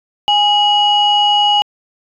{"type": "tone pair together", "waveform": "sine", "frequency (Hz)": [825.8, 2910], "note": ["G#5", "F#7"], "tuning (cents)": [-10, -29], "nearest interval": "octave + minor seventh", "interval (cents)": 2181, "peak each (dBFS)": -11, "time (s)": [0.28, 1.62], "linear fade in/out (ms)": 0, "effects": ["tanh soft clip ceiling -3 dBFS"]}